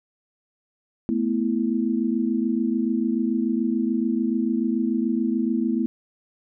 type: chord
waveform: sine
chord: A suspended second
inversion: none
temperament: equal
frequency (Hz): 220 / 246.9 / 329.6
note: A3 / B3 / E4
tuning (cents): 0 / 0 / 0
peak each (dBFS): -24 / -24 / -26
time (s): 1.09-5.86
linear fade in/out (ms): 0
effects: none